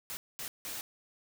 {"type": "noise bursts at uneven times", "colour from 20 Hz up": "white", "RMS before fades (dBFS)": -40, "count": 3, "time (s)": [[0.1, 0.17], [0.39, 0.48], [0.65, 0.81]], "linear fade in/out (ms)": 0, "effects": []}